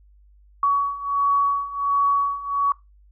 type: beating tone pair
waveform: sine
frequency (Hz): 1126 / 1127.4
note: C#6 / C#6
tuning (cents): +27 / +29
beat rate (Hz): 1.4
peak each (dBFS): -23 / -20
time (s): 0.63-2.72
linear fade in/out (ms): 2
effects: noise-tail reverb RT60 0.2 s tail -20 dB re dry + added 50 Hz sine -50 dBFS peak until 3.11 s